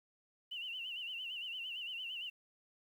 sine tone with vibrato, 2879 Hz, F#7, 48 cents flat, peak -40 dBFS, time 0.51-2.3 s, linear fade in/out 10 ms, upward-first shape sine, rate 8.8 Hz, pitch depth 110 cents each way, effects 11-bit

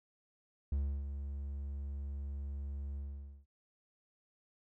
triangle tone with ADSR envelope, 70 Hz, C#2, 18 cents sharp, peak -28 dBFS, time 0.72-3.46 s, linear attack 4 ms, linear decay 310 ms, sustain -8 dB, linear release 490 ms, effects none

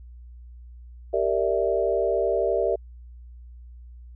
sine chord, E half-diminished seventh, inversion first, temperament equal with one note detuned, 392 / 463.5 / 587.3 / 659.3 Hz, G4 / Bb4 / D5 / E5, 0 / -10 / 0 / 0 cents, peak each -26 dBFS, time 1.13-2.76 s, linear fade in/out 10 ms, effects added 60 Hz sine -41 dBFS peak until 4.15 s

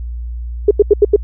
sine tone bursts, 411.5 Hz, G#4, 16 cents flat, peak -3 dBFS, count 5, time 0.68-1.162 s, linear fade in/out 5 ms, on 30 ms, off 83 ms, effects added 59 Hz sine -21 dBFS peak until 1.23 s

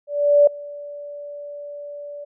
sine tone with ADSR envelope, 580 Hz, D5, 22 cents flat, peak -8 dBFS, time 0.07-2.25 s, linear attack 400 ms, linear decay 4 ms, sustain -23 dB, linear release 15 ms, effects none

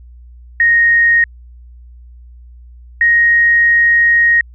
sine tone pair in turn, 1864.7 / 1873.2 Hz, A#6 / A#6, 0 / +8 cents, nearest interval unison, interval 8 cents, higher second, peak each -7 dBFS, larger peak neither, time 0.6-1.24 / 3.01-4.41 s, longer second, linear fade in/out 2 ms, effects added 60 Hz sine -35 dBFS peak until 4.54 s

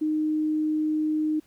sine tone, 308.4 Hz, D#4, 15 cents flat, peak -22 dBFS, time 0.01-1.4 s, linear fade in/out 10 ms, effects pink hiss -62 dBFS RMS until 1.46 s

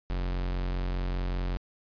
45% pulse tone, 45.13 Hz, F#1, 42 cents flat, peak -28 dBFS, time 0.1-1.57 s, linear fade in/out 0 ms, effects resampled to 11025 Hz

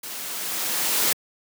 white noise with level ramp, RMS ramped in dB -35 to -20 dBFS, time 0.03-1.13 s, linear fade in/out 5 ms, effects high-pass 200 Hz 12 dB/octave

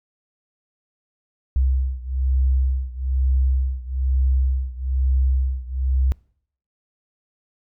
sine beating tone pair, 65 / 66.1 Hz, C2 / C2, -11 / +18 cents, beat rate 1.1 Hz, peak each -19 / -21 dBFS, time 1.56-6.12 s, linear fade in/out 0 ms, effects noise-tail reverb RT60 0.6 s tail -25 dB re dry + tanh soft clip ceiling -10 dBFS

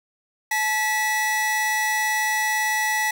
45% pulse tone pair together, 861 / 1953 Hz, A5 / B6, -38 / -20 cents, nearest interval octave + major second, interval 1418 cents, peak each -25 / -22 dBFS, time 0.51-3.11 s, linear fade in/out 5 ms, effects none

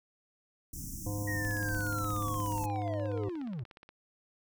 pink band-stop noise, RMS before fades -41 dBFS, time 0.73-2.66 s, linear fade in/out 5 ms, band 320 to 5500 Hz, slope 96 dB/octave
harmonic tone, 102.7 Hz, G#2, 19 cents flat, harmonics 1 / 3 / 5 / 7 / 9 / 10, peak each -34 / -39 / -43 / -49 / -53 / -52 dBFS, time 1.06-3.29 s, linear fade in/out 5 ms
triangle linear sweep, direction down, 1900 to 104.3 Hz, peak -33 dBFS, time 1.27-3.64 s, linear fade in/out 10 ms
click train, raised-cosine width 0.3 ms, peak -35 dBFS, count 42, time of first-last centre 1.45-3.89 s, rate 16.8 Hz
effects none

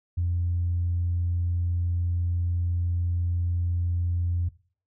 sine tone, 87 Hz, F2, 6 cents flat, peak -22 dBFS, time 0.17-4.49 s, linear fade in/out 10 ms, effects noise-tail reverb RT60 0.4 s tail -18 dB re dry + tanh soft clip ceiling -18 dBFS

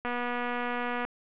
click train, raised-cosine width 0.5 ms, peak -18 dBFS, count 244, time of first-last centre 0.05-1.05 s, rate 243 Hz, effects resampled to 8000 Hz + 9-bit

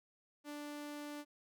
sawtooth tone, 293.7 Hz, D4, in tune, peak -40 dBFS, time 0.44-1.25 s, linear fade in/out 50 ms, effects none

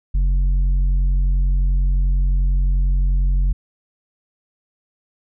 triangle tone with tanh clipping, 45.69 Hz, F#1, 21 cents flat, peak -15 dBFS, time 0.14-3.53 s, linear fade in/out 10 ms, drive 10 dB, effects none

